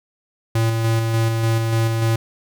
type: tone with tremolo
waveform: square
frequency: 113.4 Hz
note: A#2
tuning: 47 cents flat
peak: -16 dBFS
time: 0.55-2.16 s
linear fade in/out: 5 ms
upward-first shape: square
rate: 3.4 Hz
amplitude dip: 30%
effects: none